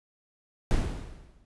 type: noise with exponential decay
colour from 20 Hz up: brown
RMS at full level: -22 dBFS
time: 0.71-1.45 s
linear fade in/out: 0 ms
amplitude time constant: 160 ms
effects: resampled to 24000 Hz